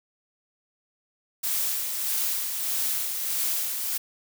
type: noise with tremolo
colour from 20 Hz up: blue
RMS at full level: -26 dBFS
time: 1.43-3.98 s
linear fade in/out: 10 ms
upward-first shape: sine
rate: 1.6 Hz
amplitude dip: 40%
effects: none